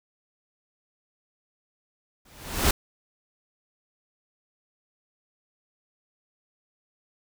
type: noise with exponential growth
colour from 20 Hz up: pink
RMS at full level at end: -18 dBFS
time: 2.25-2.71 s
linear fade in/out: 5 ms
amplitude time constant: 100 ms
effects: none